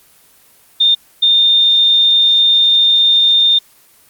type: tone bursts at uneven times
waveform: sine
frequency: 3627 Hz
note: A#7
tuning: 48 cents flat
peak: -7 dBFS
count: 2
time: 0.8-0.95 / 1.22-3.59 s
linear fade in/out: 10 ms
effects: white hiss -48 dBFS RMS until 4.09 s + Opus 24 kbps